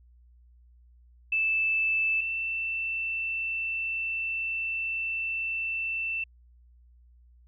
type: tone pair in turn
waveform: sine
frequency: 2637 / 2671 Hz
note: E7 / E7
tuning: 0 / +22 cents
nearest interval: unison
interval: 22 cents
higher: second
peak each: -23 / -28 dBFS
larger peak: first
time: 1.32-2.21 / 2.21-6.24 s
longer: second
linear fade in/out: 5 ms
effects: added 60 Hz sine -54 dBFS peak until 7.47 s

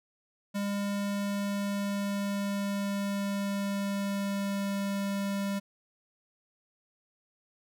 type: tone with pitch glide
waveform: square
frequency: 201.5 to 198.73 Hz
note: G3 to G3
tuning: +48 to +24 cents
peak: -30 dBFS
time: 0.54-5.6 s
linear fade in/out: 20 ms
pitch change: -24 cents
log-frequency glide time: 1.11-4.75 s
effects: none

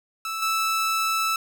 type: tone with level steps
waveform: sawtooth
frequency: 1315 Hz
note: E6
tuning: 5 cents flat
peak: -24 / -18 dBFS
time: 0.25-1.36 s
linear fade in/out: 2 ms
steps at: 0.42 s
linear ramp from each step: 5 ms
effects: none

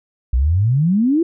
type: exponential sweep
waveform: sine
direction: up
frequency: 57.6 to 349.2 Hz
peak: -12 dBFS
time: 0.33-1.23 s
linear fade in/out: 5 ms
effects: none

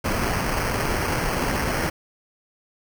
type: noise with sample-and-hold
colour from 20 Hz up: pink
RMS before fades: -24 dBFS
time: 0.04-1.9 s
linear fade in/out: 10 ms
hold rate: 3675 Hz
effects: none

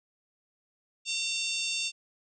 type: harmonic tone with a mistuned harmonic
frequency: 911 Hz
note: A#5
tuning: 40 cents flat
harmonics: 3 / 4 / 5 / 6 / 7 / 8 / 9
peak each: -33 / -35 / -37 / -39 / -40 / -41 / -42 dBFS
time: 1.05-1.92 s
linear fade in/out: 50 ms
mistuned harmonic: 4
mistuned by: -25 cents
effects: none

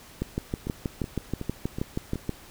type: two click trains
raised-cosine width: 3 ms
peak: -19 / -14 dBFS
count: 5 / 14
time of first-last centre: 0.67-2.157 / 0.22-2.293 s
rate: 2.69 / 6.27 Hz
effects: pink hiss -49 dBFS RMS until 2.5 s

